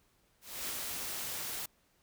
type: noise with ADSR envelope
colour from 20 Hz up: white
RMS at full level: -37 dBFS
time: 0.41-1.66 s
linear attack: 280 ms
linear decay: 20 ms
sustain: -2 dB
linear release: 6 ms
effects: pink hiss -71 dBFS RMS until 2.02 s